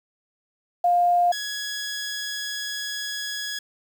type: tone pair in turn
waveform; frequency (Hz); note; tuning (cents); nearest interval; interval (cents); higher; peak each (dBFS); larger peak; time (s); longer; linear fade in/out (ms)
sine / 15% pulse; 704 / 1674.4; F5 / G#6; +14 / +14; octave + minor third; 1500; second; -16 / -22; first; 0.84-1.32 / 1.32-3.59; second; 5
effects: 8-bit